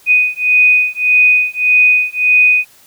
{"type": "beating tone pair", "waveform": "sine", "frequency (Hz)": [2489, 2490.7], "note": ["D#7", "D#7"], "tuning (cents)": [0, 1], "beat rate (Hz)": 1.7, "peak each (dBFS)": -11, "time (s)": [0.06, 2.65], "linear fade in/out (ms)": 50, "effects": ["white hiss -46 dBFS RMS until 2.86 s"]}